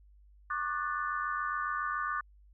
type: chord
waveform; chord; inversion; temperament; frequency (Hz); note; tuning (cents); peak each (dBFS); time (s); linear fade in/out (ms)
sine; D major seventh; third; equal with one note detuned; 1108.7 / 1195.9 / 1480 / 1760; C#6 / D6 / F#6 / A6; 0 / +31 / 0 / 0; -38 / -34 / -37 / -40; 0.5-2.21; 5
effects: added 50 Hz sine -56 dBFS peak until 2.53 s